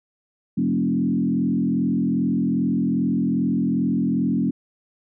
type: tone with frequency modulation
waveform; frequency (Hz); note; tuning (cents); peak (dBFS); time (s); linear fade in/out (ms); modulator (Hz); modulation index
sine; 230; A#3; -23; -18; 0.57-4.51; 10; 42.5; 1.5
effects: none